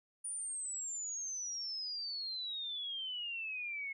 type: exponential sweep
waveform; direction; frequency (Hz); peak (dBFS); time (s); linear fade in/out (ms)
sine; down; 9560 to 2166; -38; 0.24-3.93; 10
effects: none